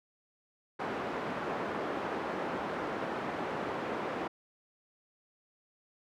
pink band-pass noise, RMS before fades -36 dBFS, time 0.79-4.28 s, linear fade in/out 10 ms, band 280 to 1400 Hz, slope 12 dB/octave, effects none

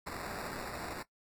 violet noise with sample-and-hold, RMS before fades -42 dBFS, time 0.06-1.03 s, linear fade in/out 10 ms, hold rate 3150 Hz, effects noise-tail reverb RT60 0.1 s tail -20 dB re dry + AAC 64 kbps

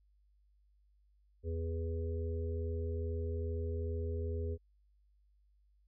harmonic tone, 82.41 Hz, E2, in tune, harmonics 1 / 3 / 5 / 6, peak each -35 / -48 / -42 / -47 dBFS, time 1.43-4.58 s, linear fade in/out 50 ms, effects added 50 Hz sine -66 dBFS peak until 5.87 s

